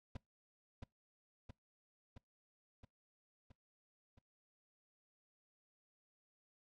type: noise with echo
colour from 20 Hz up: brown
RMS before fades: -45 dBFS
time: 0.15-0.17 s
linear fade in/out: 5 ms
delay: 670 ms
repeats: 6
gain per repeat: -3 dB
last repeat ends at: 4.19 s
effects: noise-tail reverb RT60 0.2 s tail -26 dB re dry + low-pass 6000 Hz 12 dB/octave